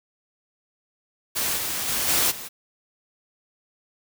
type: noise with level steps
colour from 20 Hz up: white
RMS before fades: -25 / -28 / -25 / -21 / -36 dBFS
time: 1.35-2.49 s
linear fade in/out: 20 ms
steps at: 1.56 / 1.87 / 2.07 / 2.3 s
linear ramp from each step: 20 ms
effects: none